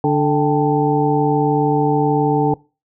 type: harmonic tone with a mistuned harmonic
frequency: 146.83 Hz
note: D3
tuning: in tune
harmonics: 1 / 2 / 3 / 5 / 6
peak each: -19 / -18 / -18 / -20 / -23 dBFS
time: 0.04-2.54 s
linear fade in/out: 2 ms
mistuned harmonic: 5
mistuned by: +110 cents
effects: noise-tail reverb RT60 0.3 s tail -22 dB re dry